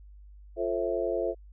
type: chord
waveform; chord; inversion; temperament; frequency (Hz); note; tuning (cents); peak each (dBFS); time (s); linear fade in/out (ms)
sine; F major seventh; none; equal with one note detuned; 349.2 / 440 / 530.6 / 659.3; F4 / A4 / C5 / E5; 0 / 0 / +24 / 0; -32; 0.56-1.35; 50
effects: added 50 Hz sine -47 dBFS peak until 1.52 s